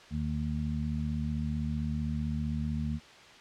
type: harmonic tone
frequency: 75.6 Hz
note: D#2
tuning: 49 cents flat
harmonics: 1 / 2 / 3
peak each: -34 / -34 / -34 dBFS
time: 0.1-3 s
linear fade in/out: 50 ms
effects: white hiss -52 dBFS RMS until 3.4 s + low-pass 4000 Hz 12 dB/octave